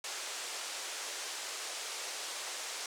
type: band-pass noise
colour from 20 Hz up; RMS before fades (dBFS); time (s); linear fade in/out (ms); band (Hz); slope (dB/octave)
white; -41; 0.04-2.86; 2; 390 to 8200; 24
effects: none